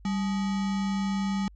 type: tone with sample-and-hold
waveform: sine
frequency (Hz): 196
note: G3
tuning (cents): 0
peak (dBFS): -25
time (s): 0.05-1.48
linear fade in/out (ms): 2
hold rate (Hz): 1050
effects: added 50 Hz sine -48 dBFS peak until 1.55 s + resampled to 16000 Hz